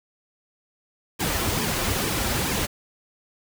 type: noise with flanger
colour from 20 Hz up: pink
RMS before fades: -25 dBFS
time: 1.19-2.67 s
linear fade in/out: 20 ms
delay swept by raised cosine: 1.4 to 7.1 ms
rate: 2.3 Hz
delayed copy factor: -0.8
effects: none